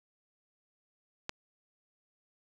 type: click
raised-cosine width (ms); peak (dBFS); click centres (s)
0.2; -17; 1.294
effects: none